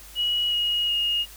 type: tone with pitch steps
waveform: sine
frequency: 2913 / 2885 / 2856 Hz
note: F#7 / F#7 / F7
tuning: -28 / -44 / +38 cents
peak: -21 dBFS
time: 0.15-1.26 s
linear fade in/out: 50 ms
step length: 370 ms
effects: added 50 Hz sine -47 dBFS peak until 1.36 s + white hiss -46 dBFS RMS until 1.36 s